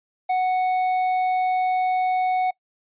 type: tone with tanh clipping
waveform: sine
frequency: 740 Hz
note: F#5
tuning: in tune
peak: -20 dBFS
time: 0.29-2.51 s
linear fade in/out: 10 ms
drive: 7 dB
effects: noise-tail reverb RT60 0.1 s tail -23 dB re dry + resampled to 8000 Hz